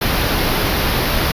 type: band-stop noise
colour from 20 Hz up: pink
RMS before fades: -17 dBFS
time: 0.01-1.32 s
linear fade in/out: 10 ms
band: 5500 to 11000 Hz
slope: 48 dB/octave
effects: resampled to 32000 Hz